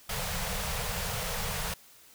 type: band-stop noise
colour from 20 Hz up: pink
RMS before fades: -33 dBFS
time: 0.09-1.74 s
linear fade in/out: 5 ms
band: 200 to 430 Hz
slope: 96 dB/octave
effects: white hiss -56 dBFS RMS until 2.14 s